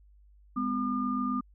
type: tone cluster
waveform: sine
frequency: 207.1 / 254.5 / 1208 Hz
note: G#3 / C4 / D6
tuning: -5 / -48 / +48 cents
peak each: -34 / -30 / -32 dBFS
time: 0.56-1.41 s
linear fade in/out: 10 ms
effects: added 50 Hz sine -55 dBFS peak until 1.54 s